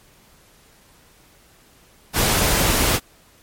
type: noise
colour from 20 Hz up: pink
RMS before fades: -18 dBFS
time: 2.13-3 s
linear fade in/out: 50 ms
effects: pink hiss -53 dBFS RMS until 3.42 s + MP3 64 kbps